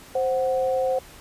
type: tone pair together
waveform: sine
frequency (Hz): 524 / 741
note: C5 / F#5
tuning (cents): +2 / +2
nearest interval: tritone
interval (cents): 600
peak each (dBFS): -21 / -27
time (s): 0.15-0.99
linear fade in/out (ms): 5
effects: pink hiss -46 dBFS RMS until 1.2 s + resampled to 32000 Hz